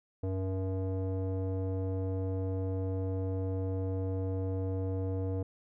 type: tone with low-pass filter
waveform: square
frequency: 94.6 Hz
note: F#2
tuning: 39 cents sharp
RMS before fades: -33 dBFS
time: 0.23-5.43 s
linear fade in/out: 5 ms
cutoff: 530 Hz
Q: 2.3
effects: none